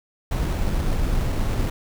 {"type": "noise with sample-and-hold", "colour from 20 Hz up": "brown", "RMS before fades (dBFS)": -22, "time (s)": [0.31, 1.7], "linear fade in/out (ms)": 5, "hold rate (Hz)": 4900, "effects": []}